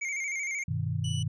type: tone with vibrato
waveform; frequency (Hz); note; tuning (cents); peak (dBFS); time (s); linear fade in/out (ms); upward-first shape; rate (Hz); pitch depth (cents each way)
square; 2198; C#7; -15; -31; 0.01-0.64; 10; square; 13; 59
type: chord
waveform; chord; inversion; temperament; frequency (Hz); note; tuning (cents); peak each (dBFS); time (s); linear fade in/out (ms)
sine; G augmented; none; equal; 98 / 123.47 / 155.56; G2 / B2 / D#3; 0 / 0 / 0; -32; 0.68-1.28; 5
type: tone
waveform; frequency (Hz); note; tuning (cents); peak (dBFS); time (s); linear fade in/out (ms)
sawtooth; 2960; F#7; 0; -33; 1.04-1.23; 5
effects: resampled to 22050 Hz